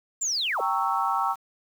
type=linear sweep; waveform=sine; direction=down; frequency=7459 to 314.4 Hz; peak=-24 dBFS; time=0.21-0.61 s; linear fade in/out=10 ms
type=chord; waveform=sine; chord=G diminished seventh; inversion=none; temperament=equal with one note detuned; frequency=784 / 921.6 / 1108.7 / 1318.5 Hz; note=G5 / Bb5 / Db6 / Fb6; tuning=0 / -20 / 0 / 0 cents; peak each=-28 dBFS; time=0.58-1.36 s; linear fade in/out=50 ms
effects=8-bit